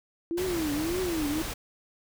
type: tone with vibrato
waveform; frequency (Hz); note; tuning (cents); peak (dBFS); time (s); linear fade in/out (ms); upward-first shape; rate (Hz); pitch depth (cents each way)
sine; 328; E4; -9; -27; 0.31-1.42; 0; triangle; 1.8; 250
type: noise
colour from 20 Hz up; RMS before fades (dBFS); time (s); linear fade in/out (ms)
pink; -35; 0.37-1.54; 10
effects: none

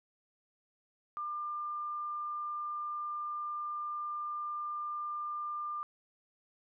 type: tone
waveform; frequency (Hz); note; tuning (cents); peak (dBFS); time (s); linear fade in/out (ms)
sine; 1197; D6; +33; -35; 1.17-5.83; 0
effects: none

